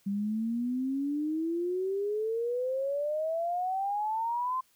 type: exponential sweep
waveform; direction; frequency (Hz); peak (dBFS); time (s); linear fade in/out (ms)
sine; up; 196 to 1046.5; -28; 0.06-4.61; 10
effects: white hiss -67 dBFS RMS until 4.75 s